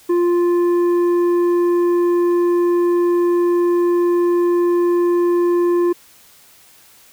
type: tone with tanh clipping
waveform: triangle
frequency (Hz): 349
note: F4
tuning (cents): -1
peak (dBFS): -14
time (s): 0.09-5.93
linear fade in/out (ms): 10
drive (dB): 11
effects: white hiss -48 dBFS RMS until 7.12 s